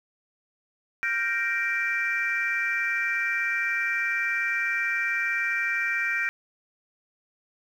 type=chord; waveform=sine; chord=G minor seventh; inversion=third; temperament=equal; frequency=1396.9 / 1568 / 1864.7 / 2349 Hz; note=F6 / G6 / Bb6 / D7; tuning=0 / 0 / 0 / 0 cents; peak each=-33 / -29 / -28 / -27 dBFS; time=1.03-6.29 s; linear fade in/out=0 ms; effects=tanh soft clip ceiling -16 dBFS + 9-bit

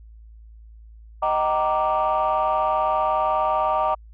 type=chord; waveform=sine; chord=Eb major seventh; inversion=none; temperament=equal with one note detuned; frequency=622.3 / 767 / 932.3 / 1174.7 Hz; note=Eb5 / G5 / Bb5 / D6; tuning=0 / -38 / 0 / 0 cents; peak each=-23 dBFS; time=1.22-3.95 s; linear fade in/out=10 ms; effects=tanh soft clip ceiling -13 dBFS + added 55 Hz sine -42 dBFS peak until 4.13 s

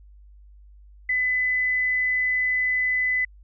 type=tone; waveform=sine; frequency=2007 Hz; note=B6; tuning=27 cents sharp; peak=-20 dBFS; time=1.09-3.25 s; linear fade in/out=5 ms; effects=added 50 Hz sine -46 dBFS peak until 3.43 s

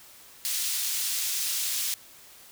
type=high-pass noise; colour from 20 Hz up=pink; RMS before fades=-29 dBFS; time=0.45-1.94 s; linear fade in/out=0 ms; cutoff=4200 Hz; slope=12 dB/octave; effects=white hiss -51 dBFS RMS until 2.51 s

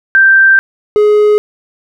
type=tone pair in turn; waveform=sine / triangle; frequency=1568 / 419.7 Hz; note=G6 / G#4; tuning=0 / +18 cents; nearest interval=octave + major seventh; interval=2282 cents; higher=first; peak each=-3 dBFS; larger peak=neither; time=0.15-0.59 / 0.96-1.38 s; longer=first; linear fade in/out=0 ms; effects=none

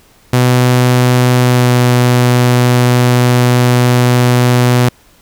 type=tone with pitch glide; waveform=sawtooth; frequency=124.8 to 123.37 Hz; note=B2 to B2; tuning=+19 to -1 cents; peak=-3 dBFS; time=0.33-4.89 s; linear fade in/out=5 ms; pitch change=-20 cents; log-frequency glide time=1.36-1.78 s; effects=pink hiss -47 dBFS RMS until 5.21 s

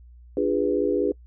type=chord; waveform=sine; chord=D diminished seventh; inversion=none; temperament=equal with one note detuned; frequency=293.7 / 349.2 / 408.9 / 493.9 Hz; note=D4 / F4 / Ab4 / Cb5; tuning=0 / 0 / -27 / 0 cents; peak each=-26 / -27 / -24 / -26 dBFS; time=0.37-1.12 s; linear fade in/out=2 ms; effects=noise-tail reverb RT60 0.1 s tail -26 dB re dry + added 60 Hz sine -45 dBFS peak until 1.26 s

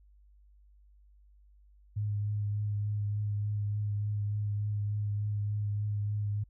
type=tone with vibrato; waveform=sine; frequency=103.83 Hz; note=G#2; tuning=in tune; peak=-29 dBFS; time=1.96-6.44 s; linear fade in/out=10 ms; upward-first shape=triangle; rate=3.4 Hz; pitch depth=20 cents each way; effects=added 50 Hz sine -57 dBFS peak until 6.49 s

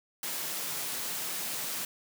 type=high-pass noise; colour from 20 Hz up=white; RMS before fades=-35 dBFS; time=0.23-1.85 s; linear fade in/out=2 ms; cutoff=120 Hz; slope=96 dB/octave; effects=none

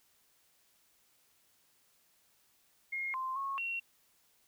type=tone with pitch steps; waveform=sine; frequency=2142 / 1044 / 1095 / 2735 Hz; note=C7 / C6 / C#6 / F7; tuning=+40 / -4 / -22 / -37 cents; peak=-34 dBFS; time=2.92-3.8 s; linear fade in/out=10 ms; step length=220 ms; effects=white hiss -70 dBFS RMS until 4.47 s

